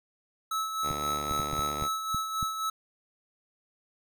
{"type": "tone with tremolo", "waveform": "square", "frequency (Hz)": 1300, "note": "E6", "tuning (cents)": -24, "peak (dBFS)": -28, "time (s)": [0.51, 2.7], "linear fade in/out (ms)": 5, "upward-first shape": "sine", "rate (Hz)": 3.8, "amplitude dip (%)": 50}
{"type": "tone", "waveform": "5% pulse", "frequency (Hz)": 73.7, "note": "D2", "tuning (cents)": 7, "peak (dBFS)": -24, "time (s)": [0.82, 1.89], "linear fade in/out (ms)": 50}
{"type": "clicks", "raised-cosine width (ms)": 5, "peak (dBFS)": -23, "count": 8, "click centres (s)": [0.909, 1.312, 1.398, 1.533, 1.592, 1.823, 2.146, 2.428]}
{"effects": []}